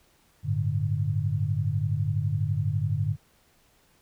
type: chord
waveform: sine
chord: G suspended second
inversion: none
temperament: equal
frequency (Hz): 98 / 110 / 146.83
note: G2 / A2 / D3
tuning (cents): 0 / 0 / 0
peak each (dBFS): -28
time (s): 0.43-3.17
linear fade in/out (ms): 50
effects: pink hiss -63 dBFS RMS until 4.01 s